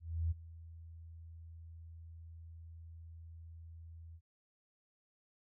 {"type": "tone with ADSR envelope", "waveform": "sine", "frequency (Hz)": 82.41, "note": "E2", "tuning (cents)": 0, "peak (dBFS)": -30, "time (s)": [0, 4.21], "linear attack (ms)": 310, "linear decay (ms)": 19, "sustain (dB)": -19, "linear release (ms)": 60, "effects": []}